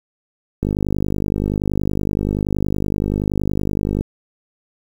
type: click train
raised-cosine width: 3 ms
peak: -7 dBFS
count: 172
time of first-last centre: 0.63-4.009 s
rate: 50.6 Hz
effects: 7-bit